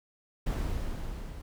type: noise with level ramp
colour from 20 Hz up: brown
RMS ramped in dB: -29 to -41 dBFS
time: 0.46-1.42 s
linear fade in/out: 10 ms
effects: none